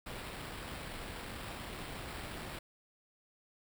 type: noise with sample-and-hold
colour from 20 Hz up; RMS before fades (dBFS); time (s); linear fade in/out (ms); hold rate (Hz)
pink; -44; 0.06-2.59; 5; 6300
effects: none